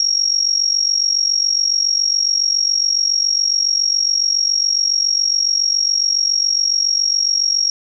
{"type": "tone with amplitude modulation", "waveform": "sine", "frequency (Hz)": 5588, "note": "F8", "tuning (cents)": 0, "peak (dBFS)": -10, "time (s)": [0, 7.7], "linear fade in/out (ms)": 2, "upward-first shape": "sine", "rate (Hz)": 47.2, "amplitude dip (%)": 80, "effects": []}